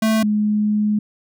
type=tone pair in turn; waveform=square / sine; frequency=220 / 210.5 Hz; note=A3 / G#3; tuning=0 / +24 cents; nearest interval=minor second; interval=76 cents; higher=first; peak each=-15 dBFS; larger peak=neither; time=0.02-0.23 / 0.23-0.99 s; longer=second; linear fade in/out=5 ms; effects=none